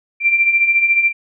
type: beating tone pair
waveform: sine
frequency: 2349 / 2363 Hz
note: D7 / D7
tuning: 0 / +10 cents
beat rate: 14 Hz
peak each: -19 / -12 dBFS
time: 0.2-1.13 s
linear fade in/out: 50 ms
effects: none